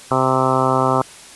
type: harmonic tone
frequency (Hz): 130.7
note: C3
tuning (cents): -1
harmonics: 1 / 2 / 3 / 4 / 5 / 6 / 7 / 8 / 9 / 10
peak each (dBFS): -23 / -23 / -23 / -23 / -23 / -23 / -23 / -23 / -23 / -23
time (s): 0.11-1.02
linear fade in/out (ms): 2
effects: white hiss -40 dBFS RMS until 1.35 s + resampled to 24000 Hz